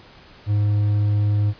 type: tone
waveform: triangle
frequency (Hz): 103.7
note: G#2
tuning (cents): -2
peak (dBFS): -14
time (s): 0.46-1.54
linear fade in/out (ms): 50
effects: pink hiss -47 dBFS RMS until 1.59 s + resampled to 11025 Hz